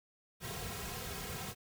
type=noise with comb filter; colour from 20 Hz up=pink; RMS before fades=-42 dBFS; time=0.4-1.55 s; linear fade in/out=50 ms; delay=3.4 ms; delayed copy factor=-1; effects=none